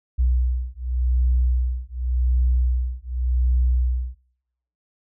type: beating tone pair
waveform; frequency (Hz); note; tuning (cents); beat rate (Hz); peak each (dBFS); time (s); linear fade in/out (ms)
sine; 61.7 / 62.58; B1 / B1; -1 / +24; 0.88; -20; 0.18-4.16; 20
effects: noise-tail reverb RT60 0.8 s tail -22 dB re dry + tanh soft clip ceiling -12 dBFS